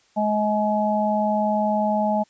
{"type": "harmonic tone", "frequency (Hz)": 211.4, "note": "G#3", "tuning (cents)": 31, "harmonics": [1, 3, 4], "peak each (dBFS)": [-23, -23, -23], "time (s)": [0.16, 2.24], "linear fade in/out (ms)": 20, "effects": ["white hiss -60 dBFS RMS until 2.29 s", "resampled to 16000 Hz"]}